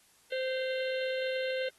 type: harmonic tone with a mistuned harmonic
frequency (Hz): 520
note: C5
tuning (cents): -11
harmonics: 1 / 3 / 4 / 5 / 6 / 7 / 8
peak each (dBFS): -31 / -41 / -43 / -45 / -47 / -48 / -49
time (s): 0.32-1.69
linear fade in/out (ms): 5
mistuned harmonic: 5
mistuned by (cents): +91
effects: white hiss -64 dBFS RMS until 1.78 s + AAC 32 kbps